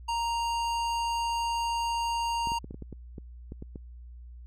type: tone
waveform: square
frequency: 932.3 Hz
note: A#5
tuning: in tune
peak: -28 dBFS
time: 0.08-2.59 s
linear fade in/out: 10 ms
type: clicks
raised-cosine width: 3 ms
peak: -27 dBFS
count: 11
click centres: 2.472 / 2.519 / 2.644 / 2.709 / 2.744 / 2.823 / 2.927 / 3.182 / 3.521 / 3.624 / 3.758 s
effects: added 60 Hz sine -43 dBFS peak until 4.46 s + low-pass 8000 Hz 12 dB/octave